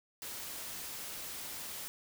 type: noise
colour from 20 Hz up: white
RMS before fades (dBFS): -43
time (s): 0.22-1.88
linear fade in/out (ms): 0
effects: none